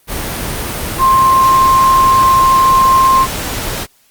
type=tone in noise; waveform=sine; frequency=1056 Hz; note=C6; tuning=16 cents sharp; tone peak=-6 dBFS; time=0.98-3.27 s; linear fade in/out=50 ms; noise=pink; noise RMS=-20 dBFS; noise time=0.07-3.87 s; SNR=+11 dB; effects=white hiss -52 dBFS RMS until 4.1 s + Opus 32 kbps